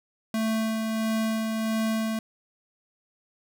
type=tone with tremolo; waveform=square; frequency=221.4 Hz; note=A3; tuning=11 cents sharp; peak=-24 dBFS; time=0.34-2.19 s; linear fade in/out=2 ms; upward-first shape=sine; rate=1.5 Hz; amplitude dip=30%; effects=none